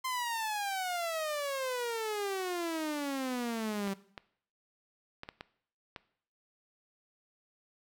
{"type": "exponential sweep", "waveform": "sawtooth", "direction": "down", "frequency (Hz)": [1046.5, 193], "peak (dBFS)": -29, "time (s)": [0.04, 3.94], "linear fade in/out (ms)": 10}
{"type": "clicks", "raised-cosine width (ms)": 0.3, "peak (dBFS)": -25, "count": 6, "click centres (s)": [3.875, 4.178, 5.234, 5.289, 5.409, 5.962]}
{"effects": ["noise-tail reverb RT60 0.6 s tail -18 dB re dry"]}